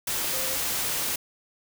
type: tone in noise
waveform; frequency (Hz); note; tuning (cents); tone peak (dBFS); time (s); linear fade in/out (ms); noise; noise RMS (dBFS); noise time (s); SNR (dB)
sine; 523.3; C5; 0; -37; 0.33-0.56; 5; white; -28; 0.07-1.16; -12
effects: none